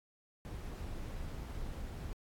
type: noise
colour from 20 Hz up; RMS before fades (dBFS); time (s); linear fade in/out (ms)
brown; -42; 0.45-2.13; 0
effects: AAC 64 kbps